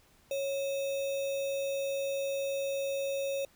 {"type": "tone with sample-and-hold", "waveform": "sine", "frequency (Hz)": 551, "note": "C#5", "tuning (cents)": -11, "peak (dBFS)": -30, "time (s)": [0.31, 3.45], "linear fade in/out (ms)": 2, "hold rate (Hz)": 3150, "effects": ["pink hiss -64 dBFS RMS until 3.55 s"]}